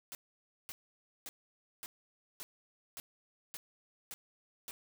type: noise bursts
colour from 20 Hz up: white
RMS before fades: -45 dBFS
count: 9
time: 0.12-4.71 s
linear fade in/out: 0 ms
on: 30 ms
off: 540 ms
effects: none